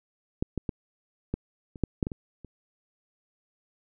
clicks, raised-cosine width 3 ms, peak -13 / -16 / -16 / -15 / -29 / -11 / -11 / -17 / -23 / -30 dBFS, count 10, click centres 0.425 / 0.577 / 0.692 / 1.34 / 1.758 / 1.837 / 2.028 / 2.069 / 2.118 / 2.447 s, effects none

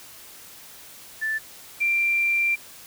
sine tone pair in turn, 1760 / 2365 Hz, A6 / D7, 0 / +12 cents, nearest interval perfect fourth, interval 512 cents, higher second, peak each -23 / -19 dBFS, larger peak second, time 1.21-1.39 / 1.8-2.56 s, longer second, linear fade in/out 20 ms, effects white hiss -45 dBFS RMS until 2.86 s

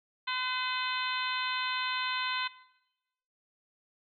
harmonic tone with a mistuned harmonic, 510 Hz, C5, 44 cents flat, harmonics 2 / 3 / 4 / 5 / 6 / 7 / 8, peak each -35 / -37 / -38 / -39 / -40 / -40 / -41 dBFS, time 0.27-2.48 s, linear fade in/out 10 ms, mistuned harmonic 3, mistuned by -16 cents, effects noise-tail reverb RT60 0.9 s tail -18 dB re dry

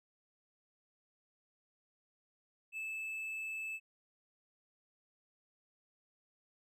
triangle tone, 2621 Hz, E7, 11 cents flat, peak -37 dBFS, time 2.72-3.8 s, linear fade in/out 50 ms, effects none

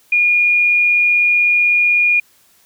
sine tone, 2432 Hz, D#7, 40 cents flat, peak -10 dBFS, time 0.12-2.2 s, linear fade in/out 5 ms, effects white hiss -53 dBFS RMS until 2.65 s

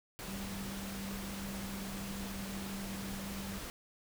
sine tone in noise, 196 Hz, G3, in tune, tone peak -41 dBFS, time 0.28-3.58 s, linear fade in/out 0 ms, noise pink, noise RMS -44 dBFS, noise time 0.19-3.7 s, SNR 0 dB, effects none

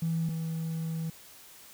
triangle tone pair in turn, 163.9 / 162.49 Hz, E3 / E3, -10 / -25 cents, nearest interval unison, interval 15 cents, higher first, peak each -23 / -28 dBFS, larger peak first, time 0.02-0.29 / 0.29-1.1 s, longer second, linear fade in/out 5 ms, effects tanh soft clip ceiling -24 dBFS + white hiss -52 dBFS RMS until 1.73 s

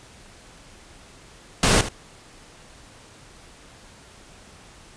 pink noise with echo, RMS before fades -17 dBFS, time 1.63-1.81 s, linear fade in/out 2 ms, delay 77 ms, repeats 1, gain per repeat -13 dB, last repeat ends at 1.887 s, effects pink hiss -48 dBFS RMS until 4.96 s + resampled to 22050 Hz

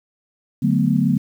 sine chord, B minor seventh, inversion first, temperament equal, 146.83 / 185 / 220 / 246.9 Hz, D3 / F#3 / A3 / B3, 0 / 0 / 0 / 0 cents, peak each -20 dBFS, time 0.62-1.18 s, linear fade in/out 10 ms, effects 8-bit

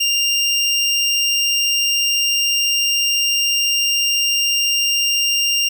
25% pulse tone, 2794 Hz, F7, in tune, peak -11 dBFS, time 0-5.69 s, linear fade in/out 10 ms, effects none

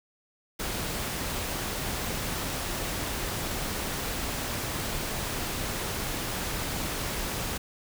pink noise, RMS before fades -32 dBFS, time 0.59-7.58 s, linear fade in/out 10 ms, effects none

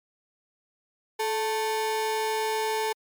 45% pulse ring-modulated tone, 660 Hz, E5, 2 cents sharp, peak -22 dBFS, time 1.19-2.93 s, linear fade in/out 10 ms, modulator 226 Hz, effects MP3 96 kbps

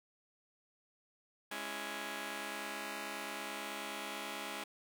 5% pulse chord, C# minor, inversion second, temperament just, 207.9 / 277.2 / 332.6 Hz, G#3 / C#4 / E4, +2 / 0 / +16 cents, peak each -34 dBFS, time 1.51-4.64 s, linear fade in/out 5 ms, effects none

